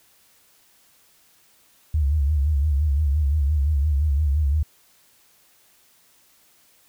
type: tone with vibrato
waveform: sine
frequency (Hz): 73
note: D2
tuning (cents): -10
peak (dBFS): -17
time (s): 1.94-4.63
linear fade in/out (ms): 5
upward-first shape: sine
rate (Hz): 5.8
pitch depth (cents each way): 120
effects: white hiss -58 dBFS RMS until 6.88 s